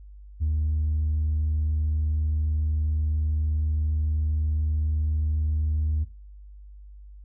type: tone with tanh clipping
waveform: triangle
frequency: 76.9 Hz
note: D#2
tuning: 20 cents flat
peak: -22 dBFS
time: 0.4-6.05 s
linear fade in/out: 20 ms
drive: 6 dB
effects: noise-tail reverb RT60 0.4 s tail -20 dB re dry + added 50 Hz sine -42 dBFS peak until 7.24 s